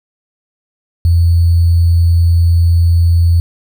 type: tone with sample-and-hold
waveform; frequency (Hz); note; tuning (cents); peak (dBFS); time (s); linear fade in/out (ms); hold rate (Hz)
sine; 84.9; F2; -48; -6; 1.05-3.4; 0; 4410
effects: none